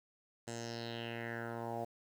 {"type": "tone with low-pass filter sweep", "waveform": "10% pulse", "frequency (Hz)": 116.54, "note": "A#2", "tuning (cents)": 0, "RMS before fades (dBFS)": -42, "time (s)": [0.47, 1.85], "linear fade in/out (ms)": 10, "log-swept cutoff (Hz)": [8200, 690], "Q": 4.1, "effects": ["10-bit"]}